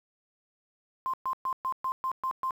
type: tone bursts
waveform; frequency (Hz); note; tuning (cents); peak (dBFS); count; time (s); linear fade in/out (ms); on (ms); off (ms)
sine; 1046.5; C6; 0; -27; 8; 1.06-2.508; 0; 76; 120
effects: 9-bit